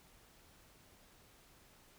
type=silence; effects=pink hiss -64 dBFS RMS until 1.98 s